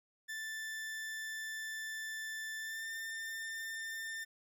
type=tone with pitch glide; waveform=40% pulse; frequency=1763 to 1796.9 Hz; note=A6 to A6; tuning=+3 to +36 cents; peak=-39 dBFS; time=0.28-4.25 s; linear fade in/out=20 ms; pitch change=+33 cents; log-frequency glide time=2.59-2.88 s; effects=none